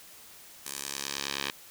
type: tone with band-pass filter sweep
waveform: 10% pulse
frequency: 69.6 Hz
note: C#2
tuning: 8 cents sharp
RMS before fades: -36 dBFS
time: 0.65-1.51 s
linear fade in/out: 10 ms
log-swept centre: 10000 to 3300 Hz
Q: 1.1
effects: white hiss -51 dBFS RMS until 1.7 s